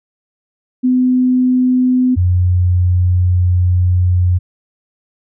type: tone pair in turn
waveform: sine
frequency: 253.1 / 89.87 Hz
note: B3 / F#2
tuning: +43 / -50 cents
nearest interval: octave + tritone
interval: 1793 cents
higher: first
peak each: -9 dBFS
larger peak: neither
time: 0.83-2.16 / 2.16-4.39 s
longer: second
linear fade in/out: 20 ms
effects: none